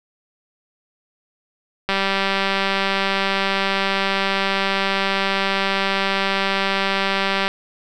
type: click train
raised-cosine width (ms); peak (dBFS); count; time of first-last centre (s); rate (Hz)
0.3; -4; 1091; 1.89-7.48; 195
effects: none